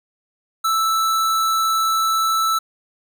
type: tone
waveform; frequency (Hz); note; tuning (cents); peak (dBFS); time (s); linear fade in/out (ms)
square; 1318.5; E6; 0; -17; 0.64-2.59; 10
effects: none